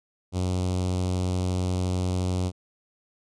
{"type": "tone with notch filter", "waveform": "sawtooth", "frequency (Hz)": 91.4, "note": "F#2", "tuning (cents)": -21, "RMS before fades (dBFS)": -26, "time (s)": [0.32, 2.52], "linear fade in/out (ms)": 50, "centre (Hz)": 1700, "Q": 0.63, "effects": ["resampled to 22050 Hz"]}